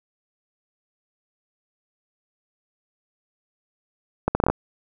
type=accelerating click train; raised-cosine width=1 ms; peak=-5 dBFS; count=7; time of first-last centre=4.28-4.5 s; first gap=70 ms; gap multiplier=0.73; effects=none